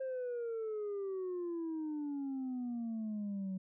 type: exponential sweep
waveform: sine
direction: down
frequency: 533 to 186.2 Hz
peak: -34 dBFS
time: 0-3.58 s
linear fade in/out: 10 ms
effects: tanh soft clip ceiling -35 dBFS